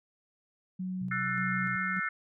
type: tone with tremolo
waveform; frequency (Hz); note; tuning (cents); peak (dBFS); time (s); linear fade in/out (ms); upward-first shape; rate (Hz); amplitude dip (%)
sine; 185; F#3; 0; -32; 0.79-2; 10; square; 1.7; 40
type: tone with vibrato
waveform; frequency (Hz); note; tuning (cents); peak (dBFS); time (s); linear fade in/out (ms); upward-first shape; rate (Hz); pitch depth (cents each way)
sine; 127.6; C3; -43; -38; 1.01-1.76; 5; triangle; 5.3; 32
type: chord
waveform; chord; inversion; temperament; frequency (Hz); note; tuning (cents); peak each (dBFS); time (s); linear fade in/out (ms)
sine; F# half-diminished seventh; third; just; 1332 / 1480 / 1776 / 2131; E6 / F#6 / A6 / C7; +18 / 0 / +16 / +31; -35; 1.11-2.09; 5
effects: none

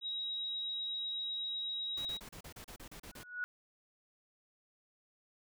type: tone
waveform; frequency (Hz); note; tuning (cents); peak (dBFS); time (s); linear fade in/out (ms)
sine; 3823; A#7; +43; -36; 0.01-2.2; 50
type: noise bursts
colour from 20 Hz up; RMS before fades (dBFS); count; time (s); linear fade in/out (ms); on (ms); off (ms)
pink; -50; 11; 1.97-3.234; 5; 84; 34
type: tone with exponential growth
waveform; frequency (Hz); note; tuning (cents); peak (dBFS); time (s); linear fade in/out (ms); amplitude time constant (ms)
sine; 1465; F#6; -18; -32; 3.09-3.44; 0; 75
effects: none

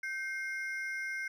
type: ring-modulated tone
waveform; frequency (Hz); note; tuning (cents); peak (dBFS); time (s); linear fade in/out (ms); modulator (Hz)
triangle; 1844; A#6; -19; -30; 0.03-1.28; 5; 288
effects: none

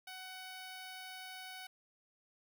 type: tone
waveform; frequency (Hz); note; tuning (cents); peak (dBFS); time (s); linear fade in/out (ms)
10% pulse; 748; F#5; +19; -38; 0.07-1.67; 5
effects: none

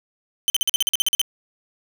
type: tone bursts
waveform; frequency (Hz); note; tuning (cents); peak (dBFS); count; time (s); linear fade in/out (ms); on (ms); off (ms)
sawtooth; 3076; G7; -33; -13; 12; 0.48-1.215; 0; 20; 45
effects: none

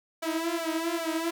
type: tone with flanger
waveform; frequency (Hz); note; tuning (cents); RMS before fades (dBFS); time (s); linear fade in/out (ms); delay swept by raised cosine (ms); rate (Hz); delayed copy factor
sawtooth; 329.6; E4; 0; -30; 0.22-1.31; 10; 1.3 to 7.2; 2.5; +1
effects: none

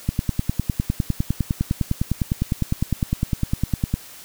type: click train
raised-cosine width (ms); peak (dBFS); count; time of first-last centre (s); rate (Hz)
5; -7; 39; 0.09-3.94; 9.87
effects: white hiss -42 dBFS RMS until 4.24 s

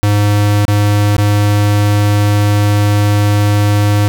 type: tone with dropouts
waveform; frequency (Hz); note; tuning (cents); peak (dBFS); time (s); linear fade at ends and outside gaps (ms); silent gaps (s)
square; 103.3; G#2; -9; -9; 0.03-4.08; 0; 0.652-0.681 / 1.166-1.182
effects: none

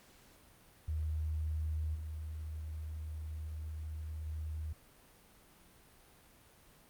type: tone with level steps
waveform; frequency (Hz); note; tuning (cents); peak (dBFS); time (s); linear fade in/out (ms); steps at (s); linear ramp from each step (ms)
sine; 77.78; D#2; 0; -33 / -39 / -37; 0.88-4.73; 5; 1.94 / 4.25; 20
effects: pink hiss -62 dBFS RMS until 6.89 s + Opus 48 kbps

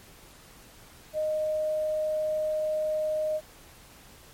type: tone with quantisation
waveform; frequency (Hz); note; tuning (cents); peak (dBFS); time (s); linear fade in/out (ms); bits
sine; 618; D#5; -12; -25; 1.13-3.41; 50; 9
effects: pink hiss -52 dBFS RMS until 4.33 s + MP3 64 kbps

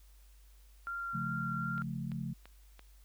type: tone with vibrato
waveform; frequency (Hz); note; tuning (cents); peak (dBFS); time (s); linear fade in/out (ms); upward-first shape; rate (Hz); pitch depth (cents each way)
sine; 1382; F6; -19; -36; 0.87-1.82; 0; triangle; 2.6; 9
type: chord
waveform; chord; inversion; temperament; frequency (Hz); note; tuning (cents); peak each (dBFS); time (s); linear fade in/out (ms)
sine; Db augmented; none; equal with one note detuned; 138.59 / 174.61 / 218; Db3 / F3 / A3; 0 / 0 / -16; -39 / -40 / -41; 1.13-2.34; 20
type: click train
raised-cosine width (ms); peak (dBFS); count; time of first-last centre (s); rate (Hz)
0.3; -35; 4; 1.78-2.794; 2.96
effects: added 50 Hz sine -56 dBFS peak until 3.04 s + white hiss -68 dBFS RMS until 3.04 s

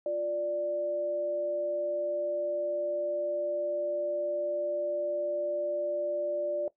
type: tone pair together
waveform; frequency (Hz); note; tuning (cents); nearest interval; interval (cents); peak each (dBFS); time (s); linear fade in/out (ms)
sine; 350.2 / 589; F4 / D5; +5 / +5; major sixth; 900; -38 / -28; 0.06-6.68; 2
effects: noise-tail reverb RT60 0.1 s tail -17 dB re dry

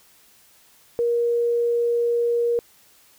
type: tone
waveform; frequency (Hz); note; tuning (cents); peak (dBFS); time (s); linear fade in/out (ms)
sine; 472.8; A#4; +24; -18; 0.99-2.59; 0
effects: white hiss -55 dBFS RMS until 3.18 s

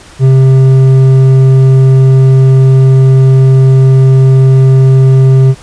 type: tone with hard clipping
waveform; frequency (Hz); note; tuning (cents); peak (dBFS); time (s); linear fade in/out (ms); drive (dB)
sine; 132.4; C3; +21; -3; 0.19-5.55; 50; 6
effects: pink hiss -35 dBFS RMS until 5.62 s + resampled to 22050 Hz

